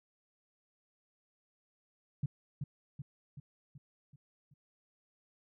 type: tone with echo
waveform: sine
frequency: 141.1 Hz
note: C#3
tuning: 31 cents sharp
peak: -29 dBFS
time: 2.23-2.26 s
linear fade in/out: 5 ms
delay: 380 ms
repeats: 6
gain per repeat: -5 dB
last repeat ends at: 4.54 s
effects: none